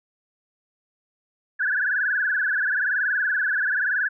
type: tone with frequency modulation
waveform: sine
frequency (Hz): 1600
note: G6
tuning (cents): +35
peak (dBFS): -20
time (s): 1.59-4.09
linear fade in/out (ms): 20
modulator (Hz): 21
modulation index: 6.2
effects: none